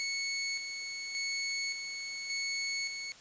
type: tone with tremolo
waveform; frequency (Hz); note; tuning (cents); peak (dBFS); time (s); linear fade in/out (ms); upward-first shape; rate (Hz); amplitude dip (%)
20% pulse; 2208; C#7; -7; -27; 0-3.12; 0; square; 0.87; 45
effects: white hiss -54 dBFS RMS until 3.2 s + resampled to 16000 Hz